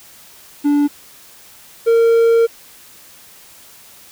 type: tone pair in turn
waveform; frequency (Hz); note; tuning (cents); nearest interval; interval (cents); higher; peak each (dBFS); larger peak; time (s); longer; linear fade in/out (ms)
triangle; 290 / 460.3; D4 / A#4; -22 / -22; minor sixth; 800; second; -9 / -7; second; 0.64-0.88 / 1.86-2.47; second; 20
effects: white hiss -43 dBFS RMS until 4.11 s